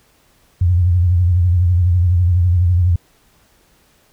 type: tone with vibrato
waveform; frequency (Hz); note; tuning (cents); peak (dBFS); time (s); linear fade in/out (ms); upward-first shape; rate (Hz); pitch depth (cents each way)
sine; 88.5; F2; +23; -10; 0.61-2.96; 5; triangle; 12; 100
effects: pink hiss -55 dBFS RMS until 4.12 s